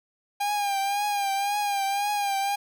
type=tone with vibrato; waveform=45% pulse; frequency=806 Hz; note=G5; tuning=48 cents sharp; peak=-24 dBFS; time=0.4-2.56 s; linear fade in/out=10 ms; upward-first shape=triangle; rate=1.9 Hz; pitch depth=58 cents each way; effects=none